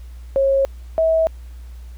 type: tone pair in turn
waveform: sine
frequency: 544 / 646.9 Hz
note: C#5 / E5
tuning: -33 / -33 cents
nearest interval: minor third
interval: 300 cents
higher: second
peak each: -13 dBFS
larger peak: neither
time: 0.36-0.65 / 0.98-1.27 s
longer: neither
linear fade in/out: 0 ms
effects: added 60 Hz sine -33 dBFS peak until 1.97 s + pink hiss -54 dBFS RMS until 1.97 s